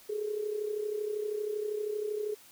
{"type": "tone with amplitude modulation", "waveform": "sine", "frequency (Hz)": 421.8, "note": "G#4", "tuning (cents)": 27, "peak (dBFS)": -28, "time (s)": [0.09, 2.35], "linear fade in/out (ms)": 10, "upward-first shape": "sine", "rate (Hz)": 32.7, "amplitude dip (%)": 65, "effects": ["white hiss -56 dBFS RMS until 2.51 s"]}